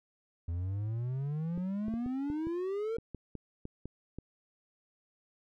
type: exponential sweep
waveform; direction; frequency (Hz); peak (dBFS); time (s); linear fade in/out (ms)
triangle; up; 82.41 to 466.2; -30; 0.48-2.97; 5
type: clicks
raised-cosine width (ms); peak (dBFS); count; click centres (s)
3; -28; 12; 1.577 / 1.883 / 1.939 / 2.062 / 2.301 / 2.47 / 2.985 / 3.147 / 3.353 / 3.654 / 3.856 / 4.186
effects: none